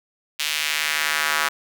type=tone with high-pass filter sweep; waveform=square; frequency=75.8 Hz; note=D#2; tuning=45 cents flat; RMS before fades=-23 dBFS; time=0.39-1.49 s; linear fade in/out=10 ms; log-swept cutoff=2900 to 1300 Hz; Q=1.6; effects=none